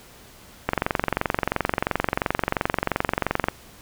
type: click train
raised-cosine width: 0.5 ms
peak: -5 dBFS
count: 65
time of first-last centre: 0.69-3.485 s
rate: 22.9 Hz
effects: pink hiss -48 dBFS RMS until 3.81 s